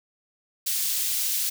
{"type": "high-pass noise", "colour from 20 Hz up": "white", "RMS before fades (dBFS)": -26, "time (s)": [0.66, 1.5], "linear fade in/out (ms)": 10, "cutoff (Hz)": 3400, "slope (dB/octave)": 12, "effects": []}